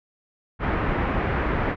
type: low-pass noise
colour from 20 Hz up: pink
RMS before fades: -24 dBFS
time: 0.59-1.76 s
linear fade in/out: 50 ms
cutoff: 2100 Hz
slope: 24 dB/octave
effects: none